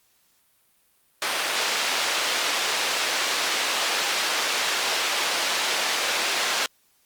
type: band-pass noise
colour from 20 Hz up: white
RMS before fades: -25 dBFS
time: 1.22-6.66 s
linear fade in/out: 0 ms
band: 450 to 4400 Hz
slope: 12 dB/octave
effects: white hiss -64 dBFS RMS until 7.05 s + Opus 48 kbps